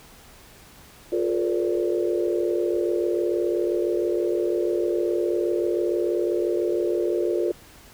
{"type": "tone cluster", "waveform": "sine", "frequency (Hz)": [352.9, 419.1, 458.7, 506, 581], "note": ["F4", "G#4", "A#4", "B4", "D5"], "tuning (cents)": [18, 16, -28, 42, -19], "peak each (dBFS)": [-23, -30, -28, -32, -30], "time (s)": [1.12, 7.52], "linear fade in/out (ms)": 5, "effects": ["pink hiss -49 dBFS RMS until 7.93 s"]}